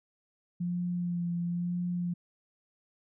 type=tone with vibrato; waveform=sine; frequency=174.61 Hz; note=F3; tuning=in tune; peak=-29 dBFS; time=0.6-2.14 s; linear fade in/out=10 ms; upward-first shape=sine; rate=1 Hz; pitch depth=22 cents each way; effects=none